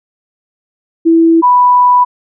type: tone pair in turn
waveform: sine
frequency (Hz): 329.6 / 987.7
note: E4 / B5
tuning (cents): 0 / 0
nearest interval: octave + perfect fifth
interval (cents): 1900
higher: second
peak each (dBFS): -4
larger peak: neither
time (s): 1.05-1.42 / 1.42-2.05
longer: second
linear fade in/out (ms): 20
effects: none

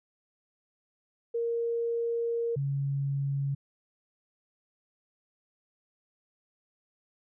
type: tone pair in turn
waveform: sine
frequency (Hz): 466.2 / 139.16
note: A#4 / C#3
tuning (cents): 0 / +7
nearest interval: octave + major sixth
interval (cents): 2093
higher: first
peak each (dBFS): -27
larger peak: neither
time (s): 1.34-2.56 / 2.56-3.55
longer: first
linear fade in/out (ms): 10
effects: none

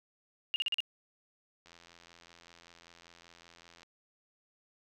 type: tone bursts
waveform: sine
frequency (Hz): 2836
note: F7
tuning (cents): +26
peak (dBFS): -28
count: 5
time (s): 0.54-0.804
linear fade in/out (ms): 0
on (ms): 20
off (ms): 41
type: click train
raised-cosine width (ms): 0.2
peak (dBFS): -38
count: 186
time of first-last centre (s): 1.66-3.831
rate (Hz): 85.2
effects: none

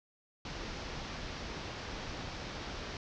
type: low-pass noise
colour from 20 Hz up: pink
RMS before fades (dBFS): -42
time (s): 0.45-2.97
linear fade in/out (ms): 2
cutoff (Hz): 5900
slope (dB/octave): 48
effects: none

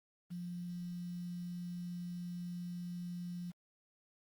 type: tone with quantisation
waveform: sine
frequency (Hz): 175.8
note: F3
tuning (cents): +12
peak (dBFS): -40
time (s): 0.3-3.52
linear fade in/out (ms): 20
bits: 10
effects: Opus 32 kbps

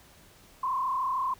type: tone with frequency modulation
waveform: sine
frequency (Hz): 1046.5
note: C6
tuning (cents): 0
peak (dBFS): -26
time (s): 0.63-1.34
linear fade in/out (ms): 5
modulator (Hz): 33.3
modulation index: 1.4
effects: pink hiss -56 dBFS RMS until 1.39 s

